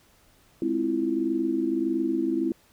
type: tone cluster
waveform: sine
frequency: 208.7 / 261.6 / 328.9 / 350.5 Hz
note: G#3 / C4 / E4 / F4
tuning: +9 / 0 / -4 / +6 cents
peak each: -34 / -28 / -25 / -34 dBFS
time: 0.62-2.52 s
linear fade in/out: 2 ms
effects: pink hiss -60 dBFS RMS until 2.72 s